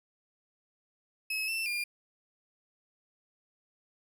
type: tone with pitch steps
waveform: 35% pulse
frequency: 2574 / 2671 / 2408 Hz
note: E7 / E7 / D7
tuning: -42 / +22 / +43 cents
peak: -29 dBFS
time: 1.3-1.84 s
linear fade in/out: 5 ms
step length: 180 ms
effects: none